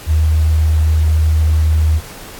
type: tone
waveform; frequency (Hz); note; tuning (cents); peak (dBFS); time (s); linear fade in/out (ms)
sine; 78.3; D#2; +11; -9; 0.06-2.01; 50
effects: pink hiss -34 dBFS RMS until 2.39 s + AAC 64 kbps